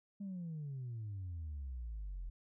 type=exponential sweep; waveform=sine; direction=down; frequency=204.9 to 41.2 Hz; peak=-39 dBFS; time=0.2-2.3 s; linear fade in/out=10 ms; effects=tanh soft clip ceiling -38 dBFS